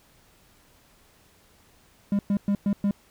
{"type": "tone bursts", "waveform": "triangle", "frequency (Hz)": 201.4, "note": "G3", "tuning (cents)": 47, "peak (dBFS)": -18, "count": 5, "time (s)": [2.12, 2.91], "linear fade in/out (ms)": 2, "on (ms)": 70, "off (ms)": 110, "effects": ["pink hiss -59 dBFS RMS until 3.1 s"]}